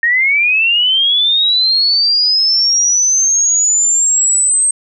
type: linear sweep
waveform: sine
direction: up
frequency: 1835 to 8372 Hz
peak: -9 dBFS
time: 0.03-4.71 s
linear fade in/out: 2 ms
effects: none